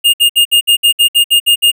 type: tone bursts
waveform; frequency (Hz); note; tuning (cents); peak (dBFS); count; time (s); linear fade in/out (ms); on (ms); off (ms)
square; 2831; F7; +23; -6; 11; 0.04-1.717; 20; 97; 61
effects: none